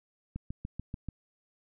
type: click train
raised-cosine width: 5 ms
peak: -24 dBFS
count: 6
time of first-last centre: 0.36-1.087 s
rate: 6.88 Hz
effects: none

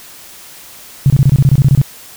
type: tone bursts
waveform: sine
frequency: 136.6 Hz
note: C#3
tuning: 25 cents flat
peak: -4 dBFS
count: 12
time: 1.06-1.815 s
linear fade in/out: 0 ms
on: 40 ms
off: 25 ms
effects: white hiss -36 dBFS RMS until 2.16 s

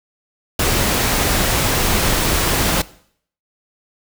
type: noise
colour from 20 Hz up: pink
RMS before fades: -17 dBFS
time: 0.59-2.82 s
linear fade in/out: 5 ms
effects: noise-tail reverb RT60 0.6 s tail -19 dB re dry

